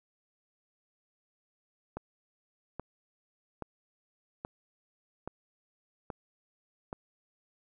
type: click train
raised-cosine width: 1 ms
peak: -23 dBFS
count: 7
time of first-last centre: 1.97-6.929 s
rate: 1.21 Hz
effects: none